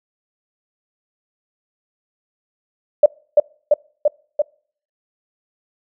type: tone with echo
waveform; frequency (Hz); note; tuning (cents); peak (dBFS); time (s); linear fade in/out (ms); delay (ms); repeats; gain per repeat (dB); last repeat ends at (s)
sine; 593; D5; +17; -4; 3.03-3.06; 5; 340; 4; -2; 4.42
effects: noise-tail reverb RT60 0.5 s tail -26 dB re dry